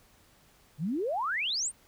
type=exponential sweep; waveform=sine; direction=up; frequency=136.4 to 9460 Hz; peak=-28 dBFS; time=0.78-1.72 s; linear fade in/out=50 ms; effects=pink hiss -62 dBFS RMS until 1.87 s